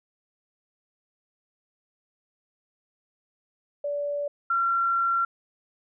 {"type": "tone pair in turn", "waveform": "sine", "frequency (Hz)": [578, 1366.8], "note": ["D5", "F6"], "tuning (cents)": [-28, -38], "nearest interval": "octave + minor third", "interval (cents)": 1490, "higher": "second", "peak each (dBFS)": [-26, -21], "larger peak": "second", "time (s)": [[3.84, 4.28], [4.5, 5.25]], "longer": "second", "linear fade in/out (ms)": 5, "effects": []}